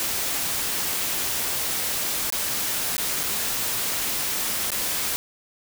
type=noise with dropouts; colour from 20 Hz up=white; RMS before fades=-26 dBFS; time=0-5.16 s; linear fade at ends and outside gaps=0 ms; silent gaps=2.302-2.324 / 2.967-2.981 / 3.233-3.237 / 4.704-4.718 s; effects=none